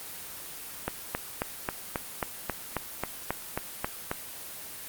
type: click train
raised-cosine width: 0.5 ms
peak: -12 dBFS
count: 13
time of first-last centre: 0.88-4.115 s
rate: 3.71 Hz
effects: white hiss -41 dBFS RMS until 4.88 s + Opus 24 kbps